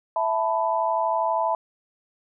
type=chord; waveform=sine; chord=E suspended fourth; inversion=none; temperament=equal with one note detuned; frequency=659.3 / 880 / 992.3 Hz; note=E5 / A5 / B5; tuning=0 / 0 / +8 cents; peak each=-25 dBFS; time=0.16-1.55 s; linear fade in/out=2 ms; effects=none